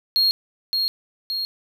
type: tone with echo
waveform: triangle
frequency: 4263 Hz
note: C8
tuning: 32 cents sharp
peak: -14 dBFS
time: 0.16-0.31 s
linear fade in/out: 0 ms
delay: 570 ms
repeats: 2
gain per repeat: -4 dB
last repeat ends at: 1.45 s
effects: none